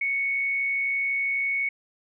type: tone with frequency modulation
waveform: sine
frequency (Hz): 2217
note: C#7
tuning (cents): 0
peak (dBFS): -23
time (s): 0.01-1.69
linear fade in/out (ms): 5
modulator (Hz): 128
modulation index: 0.21
effects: none